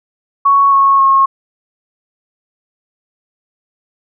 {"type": "tone with pitch steps", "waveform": "sine", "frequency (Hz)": [1112, 1098.6, 1085.3], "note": ["C#6", "C#6", "C#6"], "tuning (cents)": [5, -16, -37], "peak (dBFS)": -6, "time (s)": [0.45, 1.26], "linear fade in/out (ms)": 10, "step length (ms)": 270, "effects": []}